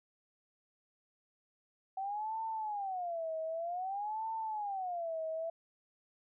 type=tone with vibrato; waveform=sine; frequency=756 Hz; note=F#5; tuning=37 cents sharp; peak=-35 dBFS; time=1.97-5.5 s; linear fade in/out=5 ms; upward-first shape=sine; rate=0.53 Hz; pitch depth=290 cents each way; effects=none